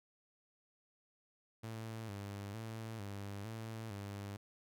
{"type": "tone with vibrato", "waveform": "sawtooth", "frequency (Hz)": 105.9, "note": "G#2", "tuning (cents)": 34, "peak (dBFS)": -39, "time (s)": [1.63, 4.37], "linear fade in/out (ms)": 10, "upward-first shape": "square", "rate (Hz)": 1.1, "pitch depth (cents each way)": 92, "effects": []}